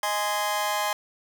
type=chord; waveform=sawtooth; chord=Ab major; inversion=second; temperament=just; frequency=623 / 830.6 / 1038.3 Hz; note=Eb5 / Ab5 / C6; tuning=+2 / 0 / -14 cents; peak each=-27 / -24 / -25 dBFS; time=0.03-0.93 s; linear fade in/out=2 ms; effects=none